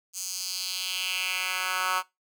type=tone with high-pass filter sweep; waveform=10% pulse; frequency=185 Hz; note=F#3; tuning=in tune; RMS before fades=-30 dBFS; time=0.13-2.03 s; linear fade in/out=50 ms; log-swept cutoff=6700 to 1200 Hz; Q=2.4; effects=noise-tail reverb RT60 0.2 s tail -21 dB re dry